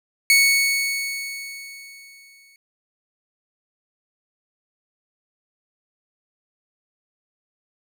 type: tone with exponential decay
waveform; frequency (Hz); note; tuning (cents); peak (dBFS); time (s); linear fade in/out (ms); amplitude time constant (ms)
sawtooth; 2217; C#7; 0; -8; 0.3-2.56; 1; 490
effects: none